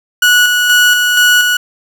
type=tone with tremolo; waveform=30% pulse; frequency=1466 Hz; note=F#6; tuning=16 cents flat; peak=-3 dBFS; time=0.22-1.57 s; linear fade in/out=5 ms; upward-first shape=square; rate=2.1 Hz; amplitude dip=35%; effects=7-bit